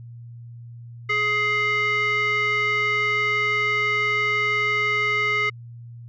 square tone with band-pass filter, 419.6 Hz, G#4, 18 cents sharp, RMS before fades -22 dBFS, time 1.09-5.5 s, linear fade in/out 10 ms, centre 1900 Hz, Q 5.5, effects added 118 Hz sine -37 dBFS peak until 6.08 s + resampled to 16000 Hz

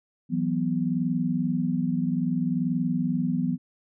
sine chord, E suspended second, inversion none, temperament just, 164.81 / 185.42 / 247.2 Hz, E3 / F#3 / B3, 0 / +4 / +2 cents, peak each -28 / -28 / -26 dBFS, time 0.29-3.58 s, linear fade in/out 50 ms, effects none

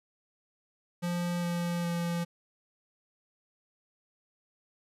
square tone with pitch steps, 174.61 / 173 / 171.41 Hz, F3 / F3 / F3, 0 / -16 / -32 cents, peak -30 dBFS, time 1.02-2.25 s, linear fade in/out 20 ms, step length 410 ms, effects resampled to 32000 Hz + 12-bit

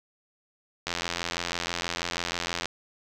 click train, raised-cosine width 0.2 ms, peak -11 dBFS, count 155, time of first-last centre 0.87-2.657 s, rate 86.2 Hz, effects none

